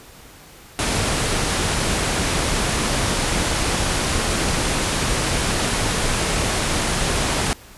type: low-pass noise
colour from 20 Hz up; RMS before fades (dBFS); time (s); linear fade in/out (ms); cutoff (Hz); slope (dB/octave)
pink; -21; 0.79-7.53; 0; 11000; 96
effects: pink hiss -44 dBFS RMS until 7.77 s + resampled to 32000 Hz